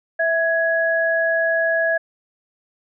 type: tone pair together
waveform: sine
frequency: 657 / 1669.9 Hz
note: E5 / G#6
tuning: -6 / +9 cents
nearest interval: octave + major third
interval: 1615 cents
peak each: -19 dBFS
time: 0.19-1.98 s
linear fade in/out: 10 ms
effects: none